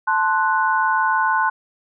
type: chord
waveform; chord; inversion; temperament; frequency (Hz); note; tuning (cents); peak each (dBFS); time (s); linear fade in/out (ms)
sine; F# diminished; first; equal; 880 / 1046.5 / 1480; A5 / C6 / F#6; 0 / 0 / 0; -20; 0.07-1.5; 10
effects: none